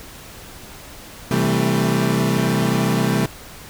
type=chord; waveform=30% pulse; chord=A minor seventh; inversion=first; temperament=equal with one note detuned; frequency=130.81 / 164.81 / 196 / 223.6 Hz; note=C3 / E3 / G3 / A3; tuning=0 / 0 / 0 / +28 cents; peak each=-19 / -20 / -19 / -20 dBFS; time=1.31-3.26 s; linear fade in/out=2 ms; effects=pink hiss -39 dBFS RMS until 3.69 s

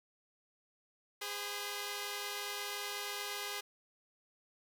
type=tone cluster; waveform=5% pulse; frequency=409.5 / 514 / 1001 Hz; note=G#4 / C5 / B5; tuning=-24 / -31 / +23 cents; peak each=-29 / -34 / -34 dBFS; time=1.21-3.61 s; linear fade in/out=10 ms; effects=none

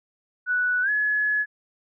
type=tone with pitch glide; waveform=sine; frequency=1479 to 1698.9 Hz; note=F#6 to G#6; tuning=-1 to +39 cents; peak=-20 dBFS; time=0.46-1.46 s; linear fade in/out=50 ms; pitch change=+240 cents; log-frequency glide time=0.82-0.9 s; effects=none

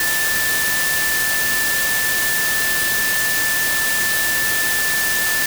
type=tone in noise; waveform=sine; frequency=1760 Hz; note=A6; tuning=in tune; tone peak=-19 dBFS; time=0-5.46 s; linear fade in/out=2 ms; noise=white; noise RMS=-21 dBFS; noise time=0-5.46 s; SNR=-1 dB; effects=none

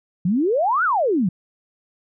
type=exponential two-way sweep; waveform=sine; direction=up then down; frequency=164.81 to 1528 to 164.81 Hz; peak=-16 dBFS; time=0.25-1.29 s; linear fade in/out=5 ms; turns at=0.84 s; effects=none

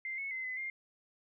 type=tone with pitch steps; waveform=sine; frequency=2088 / 2198 / 2059 / 2024 / 2114 Hz; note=C7 / C#7 / C7 / B6 / C7; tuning=-4 / -15 / -28 / +42 / +17 cents; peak=-36 dBFS; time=0.05-0.7 s; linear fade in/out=2 ms; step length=130 ms; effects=none

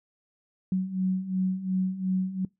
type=beating tone pair; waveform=sine; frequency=185 / 187.8 Hz; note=F#3 / F#3; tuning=0 / +26 cents; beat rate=2.8 Hz; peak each=-30 / -26 dBFS; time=0.72-2.45 s; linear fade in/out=2 ms; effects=noise-tail reverb RT60 0.2 s tail -24 dB re dry

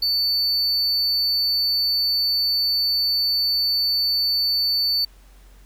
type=tone; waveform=triangle; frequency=4500 Hz; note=C#8; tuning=25 cents sharp; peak=-17 dBFS; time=0.02-5.05 s; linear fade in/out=5 ms; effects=added 46 Hz sine -46 dBFS peak until 5.65 s + pink hiss -56 dBFS RMS until 5.65 s

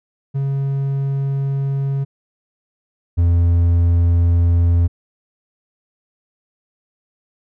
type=tone pair in turn; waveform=triangle; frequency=137.6 / 85.74 Hz; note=C#3 / F2; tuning=-12 / -31 cents; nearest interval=minor sixth; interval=819 cents; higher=first; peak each=-15 / -9 dBFS; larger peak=second; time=0.34-2.05 / 3.17-4.88 s; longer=neither; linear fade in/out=20 ms; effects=none

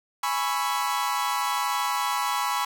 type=chord; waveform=40% pulse; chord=C# minor seventh; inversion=second; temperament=equal with one note detuned; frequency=830.6 / 987.8 / 1108.7 / 1327.7 Hz; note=G#5 / B5 / C#6 / E6; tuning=0 / 0 / 0 / +12 cents; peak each=-30 / -27 / -29 / -32 dBFS; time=0.23-2.65 s; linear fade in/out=5 ms; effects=none

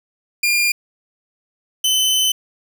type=tone pair in turn; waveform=sawtooth; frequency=2406 / 3042 Hz; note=D7 / F#7; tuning=+41 / +47 cents; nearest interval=major third; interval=406 cents; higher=second; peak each=-11 dBFS; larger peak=neither; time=0.43-0.72 / 1.84-2.32 s; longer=second; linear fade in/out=5 ms; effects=none

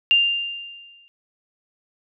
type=tone with exponential decay; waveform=sine; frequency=2794 Hz; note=F7; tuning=in tune; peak=-11 dBFS; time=0.11-1.08 s; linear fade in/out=0 ms; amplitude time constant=210 ms; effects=none

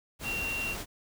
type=tone in noise; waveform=sine; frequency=2749 Hz; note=F7; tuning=28 cents flat; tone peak=-31 dBFS; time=0.23-0.76 s; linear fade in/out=50 ms; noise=pink; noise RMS=-38 dBFS; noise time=0.19-0.86 s; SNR=+4 dB; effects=none

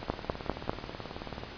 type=two click trains; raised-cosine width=1 ms; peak=-24 / -13 dBFS; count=27 / 4; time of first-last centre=0.03-1.435 / 0.1-0.695 s; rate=18.5 / 5.04 Hz; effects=pink hiss -44 dBFS RMS until 1.57 s + resampled to 11025 Hz

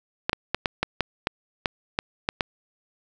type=clicks; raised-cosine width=0.3 ms; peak=-6 dBFS; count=11; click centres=0.295 / 0.331 / 0.546 / 0.658 / 0.83 / 1.007 / 1.271 / 1.658 / 1.989 / 2.289 / 2.408 s; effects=none

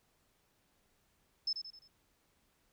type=tone with echo; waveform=sine; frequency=5240 Hz; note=E8; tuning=11 cents flat; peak=-31 dBFS; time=1.47-1.53 s; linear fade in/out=5 ms; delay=87 ms; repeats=4; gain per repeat=-7 dB; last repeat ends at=1.878 s; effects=pink hiss -74 dBFS RMS until 2.72 s

